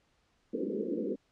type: band-pass noise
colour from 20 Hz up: white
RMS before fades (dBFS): -34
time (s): 0.53-1.16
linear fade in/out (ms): 10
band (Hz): 190 to 500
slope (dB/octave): 96
effects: pink hiss -72 dBFS RMS until 1.31 s + low-pass 6000 Hz 12 dB/octave